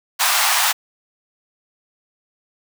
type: high-pass noise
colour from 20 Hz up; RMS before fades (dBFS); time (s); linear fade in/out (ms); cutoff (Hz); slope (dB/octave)
pink; -17; 0.19-0.73; 20; 740; 48
effects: none